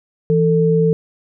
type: tone pair together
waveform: sine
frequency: 165.08 / 445.2 Hz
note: E3 / A4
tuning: +3 / +20 cents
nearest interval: octave + perfect fourth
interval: 1717 cents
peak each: -14 dBFS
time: 0.3-0.93 s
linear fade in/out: 0 ms
effects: none